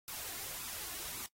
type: noise with flanger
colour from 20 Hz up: white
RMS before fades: -43 dBFS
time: 0.08-1.26 s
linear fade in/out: 0 ms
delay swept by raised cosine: 0.79 to 2.89 ms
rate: 1.8 Hz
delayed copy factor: +0.5
effects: noise-tail reverb RT60 0.1 s tail -22 dB re dry + AAC 48 kbps